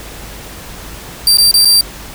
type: tone with dropouts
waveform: sawtooth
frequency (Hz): 4699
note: D8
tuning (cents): 0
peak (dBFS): -3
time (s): 1.27-1.81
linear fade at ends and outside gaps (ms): 2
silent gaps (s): 1.372-1.383 / 1.513-1.54 / 1.649-1.654
effects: added 50 Hz sine -35 dBFS peak until 2.14 s + pink hiss -31 dBFS RMS until 2.14 s